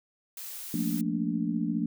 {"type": "noise", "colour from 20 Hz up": "blue", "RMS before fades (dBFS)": -40, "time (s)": [0.37, 1.01], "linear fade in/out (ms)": 2}
{"type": "chord", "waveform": "sine", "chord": "Bb major seventh", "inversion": "second", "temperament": "just", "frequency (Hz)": [174.81, 218.5, 233.1, 291.4], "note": ["F3", "A3", "Bb3", "D4"], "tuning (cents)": [2, -12, 0, -13], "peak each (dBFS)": -32, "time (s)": [0.74, 1.86], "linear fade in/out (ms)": 2}
{"effects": []}